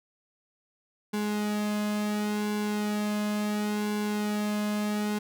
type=tone with flanger; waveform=sawtooth; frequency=209.3 Hz; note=G#3; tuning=14 cents sharp; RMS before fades=-29 dBFS; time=1.13-5.19 s; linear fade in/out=10 ms; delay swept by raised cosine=1.6 to 2.16 ms; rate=0.71 Hz; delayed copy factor=-0.7; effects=none